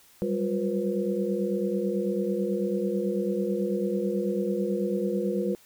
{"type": "tone cluster", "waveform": "sine", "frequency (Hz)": [189.9, 199, 356.9, 482.1, 522], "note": ["F#3", "G3", "F4", "B4", "C5"], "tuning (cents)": [45, 26, 38, -42, -4], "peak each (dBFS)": [-35, -29, -30, -30, -36], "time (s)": [0.22, 5.55], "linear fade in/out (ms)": 0, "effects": ["white hiss -57 dBFS RMS until 5.65 s"]}